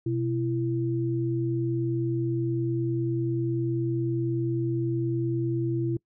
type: tone pair together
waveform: sine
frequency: 125.32 / 335.5 Hz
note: B2 / E4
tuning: +26 / +31 cents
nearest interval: octave + perfect fourth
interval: 1705 cents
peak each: -27 dBFS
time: 0.06-5.97 s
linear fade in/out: 5 ms
effects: noise-tail reverb RT60 0.1 s tail -24 dB re dry